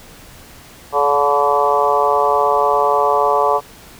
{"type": "harmonic tone with a mistuned harmonic", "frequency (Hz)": 143.5, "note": "D3", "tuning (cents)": -40, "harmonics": [3, 4, 5, 6, 7, 8], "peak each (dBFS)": [-19, -19, -19, -19, -19, -19], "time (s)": [0.92, 3.61], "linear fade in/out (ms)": 50, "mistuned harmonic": 6, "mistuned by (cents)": 20, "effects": ["pink hiss -41 dBFS RMS until 3.99 s"]}